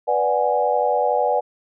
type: chord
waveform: sine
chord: G# half-diminished seventh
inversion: first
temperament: equal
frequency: 493.9 / 587.3 / 740 / 830.6 Hz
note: B4 / D5 / F#5 / G#5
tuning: 0 / 0 / 0 / 0 cents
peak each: -22 dBFS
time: 0.07-1.41 s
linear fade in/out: 20 ms
effects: none